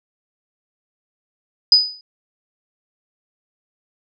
sine tone with exponential decay, 4978 Hz, D#8, in tune, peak -4 dBFS, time 1.72-2.01 s, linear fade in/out 2 ms, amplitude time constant 61 ms, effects none

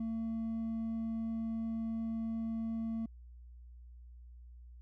sine tone with hard clipping, 225.7 Hz, A3, 44 cents sharp, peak -35 dBFS, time 0-3.06 s, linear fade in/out 5 ms, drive 2 dB, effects added 60 Hz sine -50 dBFS peak until 4.81 s

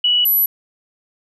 sine tone pair in turn, 2940 / 11804 Hz, F#7 / F#9, -12 / -5 cents, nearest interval 2 octaves, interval 2407 cents, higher second, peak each -12 / -12 dBFS, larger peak neither, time 0.04-0.25 / 0.25-0.46 s, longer neither, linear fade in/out 5 ms, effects none

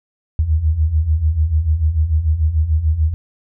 sine beating tone pair, 73.9 / 80.7 Hz, D2 / E2, +11 / -36 cents, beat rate 6.8 Hz, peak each -19 / -14 dBFS, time 0.39-3.14 s, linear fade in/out 0 ms, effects none

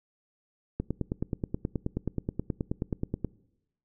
click train, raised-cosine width 3 ms, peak -16 dBFS, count 24, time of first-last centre 0.8-3.247 s, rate 9.4 Hz, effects noise-tail reverb RT60 0.9 s tail -23 dB re dry

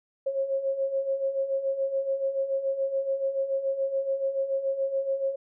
sine beating tone pair, 537 / 544 Hz, C5 / C#5, +45 / -33 cents, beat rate 7 Hz, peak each -32 / -26 dBFS, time 0.26-5.36 s, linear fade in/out 10 ms, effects none

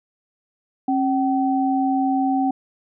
sine tone pair together, 270 / 764.2 Hz, C#4 / G5, -45 / -44 cents, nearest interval octave + tritone, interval 1801 cents, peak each -19 / -21 dBFS, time 0.88-2.51 s, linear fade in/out 5 ms, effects none

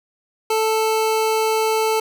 25% pulse tone, 440 Hz, A4, in tune, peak -13 dBFS, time 0.5-2 s, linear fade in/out 5 ms, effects none

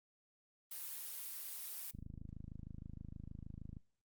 blue noise, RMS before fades -46 dBFS, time 0.71-1.91 s, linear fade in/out 5 ms
click train, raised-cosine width 5 ms, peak -36 dBFS, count 49, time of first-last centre 1.95-3.768 s, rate 26.4 Hz
effects noise-tail reverb RT60 0.3 s tail -26 dB re dry + Opus 32 kbps

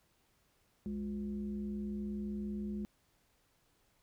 sine tone with frequency modulation, 207.7 Hz, G#3, in tune, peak -36 dBFS, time 0.86-2.85 s, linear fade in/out 0 ms, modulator 147 Hz, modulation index 0.57, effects pink hiss -73 dBFS RMS until 4.02 s

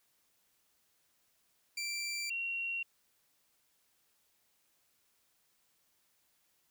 20% pulse / sine tone pair in turn, 2349 / 2742 Hz, D7 / F7, 0 / -32 cents, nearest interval minor third, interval 268 cents, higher second, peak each -31 / -34 dBFS, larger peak first, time 1.77-2.3 / 2.3-2.83 s, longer neither, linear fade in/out 5 ms, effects white hiss -74 dBFS RMS until 6.7 s

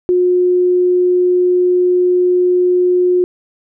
sine tone, 360 Hz, F#4, 47 cents flat, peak -9 dBFS, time 0.09-3.24 s, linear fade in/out 0 ms, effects none

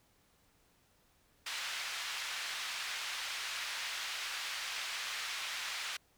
white band-pass noise, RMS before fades -40 dBFS, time 1.46-5.97 s, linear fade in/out 5 ms, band 1300 to 3700 Hz, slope 12 dB/octave, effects pink hiss -70 dBFS RMS until 6.17 s

